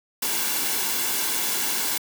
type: noise with comb filter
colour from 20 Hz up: white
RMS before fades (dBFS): -25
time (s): 0.22-1.98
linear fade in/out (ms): 5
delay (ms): 1.6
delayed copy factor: -0.5
effects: high-pass 200 Hz 12 dB/octave